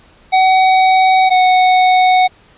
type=tone pair in turn; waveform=square; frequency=753 / 739.2 Hz; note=F#5 / F#5; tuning=+30 / -2 cents; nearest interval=unison; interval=32 cents; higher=first; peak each=-8 dBFS; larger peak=neither; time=0.32-1.3 / 1.3-2.28 s; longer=neither; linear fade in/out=20 ms; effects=pink hiss -47 dBFS RMS until 2.57 s + resampled to 8000 Hz